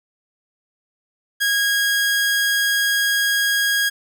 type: tone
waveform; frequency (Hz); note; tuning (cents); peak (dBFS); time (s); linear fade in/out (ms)
sawtooth; 1640; G#6; -22; -13; 1.4-3.9; 20
effects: none